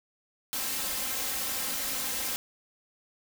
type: noise with comb filter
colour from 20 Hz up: white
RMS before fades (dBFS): -32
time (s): 0.53-2.36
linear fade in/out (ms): 0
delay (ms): 3.8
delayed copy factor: +0.95
effects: none

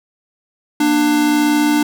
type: tone pair together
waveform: square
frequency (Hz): 236.2 / 297.6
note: A#3 / D4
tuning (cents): +23 / +23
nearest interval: major third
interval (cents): 400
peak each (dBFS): -22 / -13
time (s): 0.8-1.83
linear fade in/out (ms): 5
effects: none

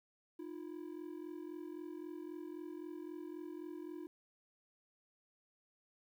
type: ring-modulated tone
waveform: triangle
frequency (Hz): 329.9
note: E4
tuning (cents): +1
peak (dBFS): -39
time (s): 0.39-4.07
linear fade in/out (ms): 0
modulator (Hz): 21.9
effects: 12-bit

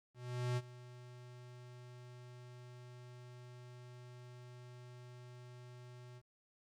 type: tone with ADSR envelope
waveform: square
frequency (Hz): 123.47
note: B2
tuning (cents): 0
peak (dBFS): -34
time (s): 0.14-6.22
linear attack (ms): 430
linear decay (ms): 41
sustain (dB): -18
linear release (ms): 51
effects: low-pass 8000 Hz 12 dB/octave + 12-bit

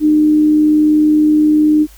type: tone with amplitude modulation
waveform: sine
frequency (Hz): 304.3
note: D#4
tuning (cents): -38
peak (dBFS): -6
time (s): 0-1.87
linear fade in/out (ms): 50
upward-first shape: sine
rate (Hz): 81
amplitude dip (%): 25
effects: added 50 Hz sine -39 dBFS peak until 1.97 s + white hiss -45 dBFS RMS until 1.97 s

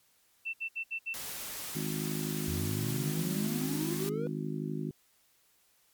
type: tone bursts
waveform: sine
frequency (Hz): 2680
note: E7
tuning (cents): +28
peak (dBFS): -32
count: 5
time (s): 0.45-1.144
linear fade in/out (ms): 20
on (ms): 86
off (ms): 66
type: noise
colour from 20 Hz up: white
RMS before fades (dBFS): -40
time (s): 1.14-4.09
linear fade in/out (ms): 0
type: harmonic tone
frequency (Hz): 51.91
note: G#1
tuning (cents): 0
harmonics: 3 / 4 / 5 / 6 / 7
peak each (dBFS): -36 / -39 / -39 / -43 / -41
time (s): 1.75-4.91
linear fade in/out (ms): 5
type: exponential sweep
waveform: triangle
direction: up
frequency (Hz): 80 to 490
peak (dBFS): -32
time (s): 2.48-4.27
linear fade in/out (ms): 0
effects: white hiss -68 dBFS RMS until 5.93 s + MP3 96 kbps

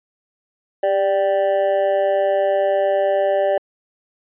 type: tone with amplitude modulation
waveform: triangle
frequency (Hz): 587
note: D5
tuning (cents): -1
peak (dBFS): -9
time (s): 0.83-3.58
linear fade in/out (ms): 5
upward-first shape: sine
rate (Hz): 191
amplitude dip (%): 90
effects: resampled to 8000 Hz

